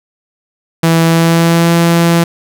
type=tone with pitch glide; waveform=sawtooth; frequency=164.81 to 168.95 Hz; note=E3 to E3; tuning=0 to +43 cents; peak=-3 dBFS; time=0.83-2.24 s; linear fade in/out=5 ms; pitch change=+43 cents; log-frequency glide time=1.06-1.73 s; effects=none